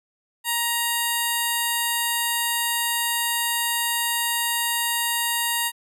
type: tone with notch filter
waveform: 5% pulse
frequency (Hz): 940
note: A#5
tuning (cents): +14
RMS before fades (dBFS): -24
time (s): 0.44-5.72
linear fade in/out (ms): 50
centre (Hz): 5600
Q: 1.2
effects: none